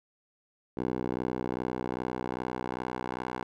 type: tone with band-pass filter sweep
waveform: 10% pulse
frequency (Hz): 62.5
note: B1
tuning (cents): +21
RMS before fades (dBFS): -34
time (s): 0.77-3.44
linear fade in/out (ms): 5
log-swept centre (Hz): 420 to 900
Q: 1
effects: none